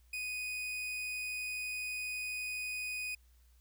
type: tone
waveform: 40% pulse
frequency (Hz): 2489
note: D#7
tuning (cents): 0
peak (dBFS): -36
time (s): 0.13-3.15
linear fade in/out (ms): 5
effects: added 60 Hz sine -61 dBFS peak until 3.6 s + white hiss -73 dBFS RMS until 3.6 s